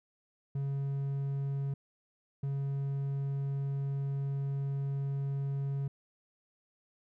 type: tone bursts at uneven times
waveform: triangle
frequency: 138.59 Hz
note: C#3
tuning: in tune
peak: -29 dBFS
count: 2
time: 0.55-1.74 / 2.43-5.88 s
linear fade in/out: 5 ms
effects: none